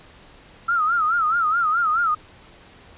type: tone with vibrato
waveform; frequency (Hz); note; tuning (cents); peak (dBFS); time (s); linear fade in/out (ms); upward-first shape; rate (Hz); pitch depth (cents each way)
sine; 1318.5; E6; 0; -17; 0.68-2.15; 10; sine; 4.7; 130
effects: pink hiss -48 dBFS RMS until 2.97 s + resampled to 8000 Hz

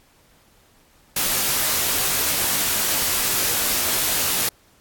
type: noise with comb filter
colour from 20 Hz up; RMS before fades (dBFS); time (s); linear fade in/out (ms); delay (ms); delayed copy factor
white; -21; 1.16-4.49; 5; 18; -0.6
effects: pink hiss -57 dBFS RMS until 4.8 s + AAC 64 kbps

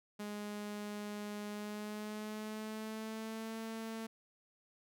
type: tone with pitch glide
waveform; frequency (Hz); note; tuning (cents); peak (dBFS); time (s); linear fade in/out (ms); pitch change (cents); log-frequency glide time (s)
sawtooth; 207.7 to 223.9; G#3 to A3; 0 to +30; -37; 0.19-4.07; 10; +130; 1.49-3.58
effects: none

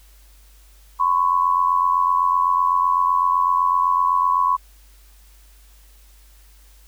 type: tone pair together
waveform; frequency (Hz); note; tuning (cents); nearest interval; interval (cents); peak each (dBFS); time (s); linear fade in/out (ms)
sine; 1011.1 / 1099; B5 / C#6; +40 / -15; minor second; 145; -18; 0.99-4.57; 20
effects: added 50 Hz sine -47 dBFS peak until 6.87 s + white hiss -55 dBFS RMS until 6.87 s

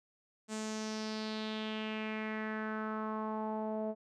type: tone with low-pass filter sweep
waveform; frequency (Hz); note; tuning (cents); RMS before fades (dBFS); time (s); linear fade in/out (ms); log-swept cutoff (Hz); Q
sawtooth; 217; A3; -24; -38; 0.48-3.95; 50; 7800 to 630; 3.5
effects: none

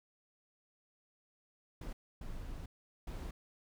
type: noise bursts at uneven times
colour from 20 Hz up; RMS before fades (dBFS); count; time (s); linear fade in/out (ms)
brown; -43; 3; 1.81-1.93 / 2.21-2.66 / 3.07-3.31; 5
effects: none

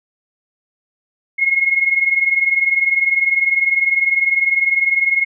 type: tone pair together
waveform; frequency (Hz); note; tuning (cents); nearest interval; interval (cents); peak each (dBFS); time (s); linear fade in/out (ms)
sine; 2160 / 2180; C#7 / C#7; -45 / -29; unison; 16; -14 / -18; 1.38-5.25; 20
effects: none

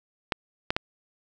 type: clicks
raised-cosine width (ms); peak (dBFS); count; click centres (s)
0.3; -8; 3; 0.322 / 0.705 / 0.765
effects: none

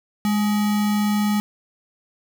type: tone with sample-and-hold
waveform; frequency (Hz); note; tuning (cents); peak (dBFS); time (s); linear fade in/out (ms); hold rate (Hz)
sine; 207.7; G#3; 0; -17; 0.25-1.4; 0; 1050
effects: none

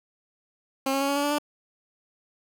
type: tone with pitch steps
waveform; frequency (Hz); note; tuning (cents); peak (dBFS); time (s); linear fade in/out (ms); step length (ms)
15% pulse; 269.2 / 273.3 / 277.4 / 281.6 / 285.9 / 290.2 / 294.6; C4 / C#4 / C#4 / C#4 / D4 / D4 / D4; +49 / -24 / +1 / +27 / -46 / -21 / +6; -17; 0.86-1.385; 5; 75
effects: none

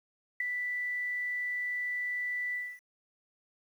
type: tone with ADSR envelope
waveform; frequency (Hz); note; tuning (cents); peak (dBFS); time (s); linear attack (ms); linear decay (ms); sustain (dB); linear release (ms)
sine; 1975.5; B6; 0; -24; 0.4-2.8; 6; 4; -7; 260
effects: 10-bit

